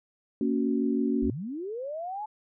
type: chord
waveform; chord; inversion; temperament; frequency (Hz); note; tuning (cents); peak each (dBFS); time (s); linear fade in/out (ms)
sine; F# major; first; just; 231.2 / 277.5 / 370; A#3 / C#4 / F#4; -14 / +2 / 0; -27 / -27 / -31; 0.41-1.3; 2
type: linear sweep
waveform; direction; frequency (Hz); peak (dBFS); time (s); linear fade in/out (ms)
sine; up; 32.7 to 870; -32; 1.22-2.26; 10
effects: none